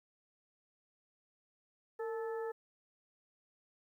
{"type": "harmonic tone with a mistuned harmonic", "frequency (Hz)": 436.3, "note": "A4", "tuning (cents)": -15, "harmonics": [1, 2, 3, 4], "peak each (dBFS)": [-37, -46, -51, -52], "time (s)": [1.99, 2.52], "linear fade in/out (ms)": 10, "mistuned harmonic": 1, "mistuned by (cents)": 71, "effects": ["12-bit"]}